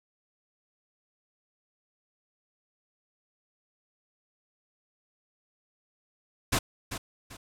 pink noise with echo, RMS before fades -25 dBFS, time 6.52-6.59 s, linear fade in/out 10 ms, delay 390 ms, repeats 2, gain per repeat -10 dB, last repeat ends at 7.37 s, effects low-pass 12000 Hz 12 dB/octave

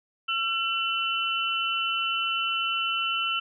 sine tone cluster, 1352 / 2712 / 3003 Hz, E6 / E7 / F#7, +43 / +49 / +25 cents, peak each -29 dBFS, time 0.28-3.4 s, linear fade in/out 10 ms, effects none

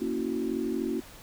sine chord, F# dominant seventh, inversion first, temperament equal, 233.1 / 277.2 / 329.6 / 370 Hz, A#3 / C#4 / E4 / F#4, 0 / 0 / 0 / 0 cents, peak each -33 dBFS, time 0-1.01 s, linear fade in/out 20 ms, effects pink hiss -49 dBFS RMS until 1.22 s

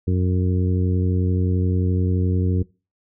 harmonic tone, 91.5 Hz, F#2, 19 cents flat, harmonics 1 / 2 / 3 / 4 / 5, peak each -18 / -24 / -28 / -30 / -32 dBFS, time 0.07-2.63 s, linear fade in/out 10 ms, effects noise-tail reverb RT60 0.3 s tail -22 dB re dry

